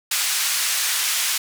white band-pass noise, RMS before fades -22 dBFS, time 0.11-1.38 s, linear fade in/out 5 ms, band 1400 to 10000 Hz, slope 12 dB/octave, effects none

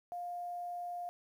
sine tone, 705 Hz, F5, 16 cents sharp, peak -38 dBFS, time 0.12-1.09 s, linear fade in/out 0 ms, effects 11-bit

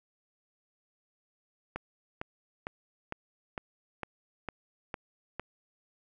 click train, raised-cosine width 0.5 ms, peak -20 dBFS, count 9, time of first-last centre 1.76-5.396 s, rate 2.2 Hz, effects none

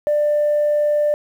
sine tone, 593 Hz, D5, 17 cents sharp, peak -13 dBFS, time 0.07-1.14 s, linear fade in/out 0 ms, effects tanh soft clip ceiling -11 dBFS + 8-bit

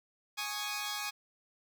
10% pulse chord, Ab suspended fourth, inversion none, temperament equal, 830.6 / 1108.7 / 1244.5 Hz, Ab5 / Db6 / Eb6, 0 / 0 / 0 cents, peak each -30 / -32 / -33 dBFS, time 0.37-1.11 s, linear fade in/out 20 ms, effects none

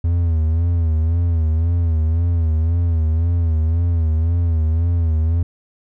triangle tone with vibrato, 82.41 Hz, E2, in tune, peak -12 dBFS, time 0.04-5.43 s, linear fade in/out 5 ms, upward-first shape sine, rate 1.9 Hz, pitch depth 80 cents each way, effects none

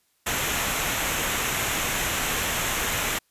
pink noise with comb filter, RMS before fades -26 dBFS, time 0.26-3.19 s, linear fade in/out 10 ms, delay 0.21 ms, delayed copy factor -0.55, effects white hiss -68 dBFS RMS until 3.3 s + resampled to 32000 Hz

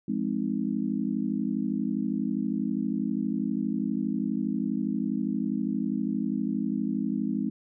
sine chord, F minor seventh, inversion none, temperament just, 174.61 / 209.5 / 261.9 / 314.3 Hz, F3 / Ab3 / C4 / Eb4, 0 / +15 / +2 / +18 cents, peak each -35 / -29 / -30 / -34 dBFS, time 0.08-7.5 s, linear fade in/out 5 ms, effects none

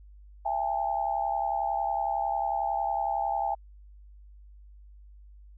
sine tone cluster, 673 / 803 / 874 Hz, E5 / G5 / A5, +36 / +41 / -12 cents, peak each -33 / -28 / -32 dBFS, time 0.45-3.55 s, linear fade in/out 10 ms, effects added 50 Hz sine -48 dBFS peak until 5.57 s

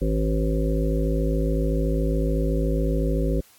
harmonic tone, 53.8 Hz, A1, 38 cents flat, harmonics 1 / 3 / 5 / 7 / 9 / 10, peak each -22 / -27 / -29 / -30 / -32 / -32 dBFS, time 0.01-3.41 s, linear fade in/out 10 ms, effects white hiss -55 dBFS RMS until 3.58 s + AAC 64 kbps

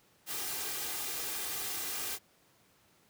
white noise with comb filter, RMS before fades -37 dBFS, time 0.26-2.19 s, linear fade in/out 50 ms, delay 2.5 ms, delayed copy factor +0.55, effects pink hiss -66 dBFS RMS until 3.09 s + high-pass 100 Hz 12 dB/octave

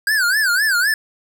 square tone with vibrato, 1576 Hz, G6, 9 cents sharp, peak -15 dBFS, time 0.07-0.94 s, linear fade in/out 2 ms, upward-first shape sine, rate 3.9 Hz, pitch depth 200 cents each way, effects none

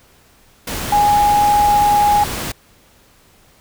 sine tone in noise, 827 Hz, G#5, 8 cents flat, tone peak -10 dBFS, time 0.92-2.24 s, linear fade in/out 5 ms, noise pink, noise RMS -24 dBFS, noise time 0.67-2.52 s, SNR +11 dB, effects pink hiss -51 dBFS RMS until 3.6 s

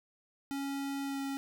square tone with pitch glide, 277.2 to 274.6 Hz, C#4 to C#4, 0 to -16 cents, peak -35 dBFS, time 0.51-1.37 s, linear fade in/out 0 ms, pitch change -16 cents, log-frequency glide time 1.04-1.2 s, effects none

